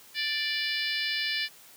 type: harmonic tone with a mistuned harmonic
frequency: 587.3 Hz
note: D5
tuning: in tune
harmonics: 3 / 4 / 5 / 6 / 7 / 8 / 9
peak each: -33 / -34 / -35 / -36 / -36 / -37 / -38 dBFS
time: 0.14-1.49 s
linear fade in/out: 50 ms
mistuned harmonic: 9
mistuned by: -35 cents
effects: white hiss -53 dBFS RMS until 1.76 s + high-pass 100 Hz 12 dB/octave